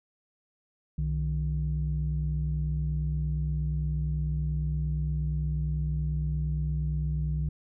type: tone pair together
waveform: sine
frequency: 64.07 / 152.8 Hz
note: C2 / D#3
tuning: -36 / -31 cents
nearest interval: octave + minor third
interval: 1505 cents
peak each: -28 dBFS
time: 0.98-7.49 s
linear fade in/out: 5 ms
effects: tanh soft clip ceiling -20 dBFS